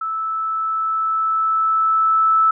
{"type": "tone with level ramp", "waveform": "sine", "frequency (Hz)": 1312, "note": "E6", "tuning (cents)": -9, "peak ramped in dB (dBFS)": [-21, -11], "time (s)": [0.01, 2.51], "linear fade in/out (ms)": 5, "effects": []}